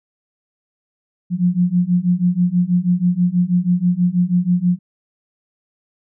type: beating tone pair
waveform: sine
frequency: 174.61 / 180.81 Hz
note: F3 / F#3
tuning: 0 / -40 cents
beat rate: 6.2 Hz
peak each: -17 / -16 dBFS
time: 1.3-4.79 s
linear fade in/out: 50 ms
effects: none